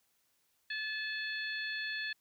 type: harmonic tone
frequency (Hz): 865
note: A5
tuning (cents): -30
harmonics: 2 / 3 / 4 / 5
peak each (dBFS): -37 / -43 / -45 / -44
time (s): 0.7-2.13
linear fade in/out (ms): 5
effects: white hiss -75 dBFS RMS until 2.2 s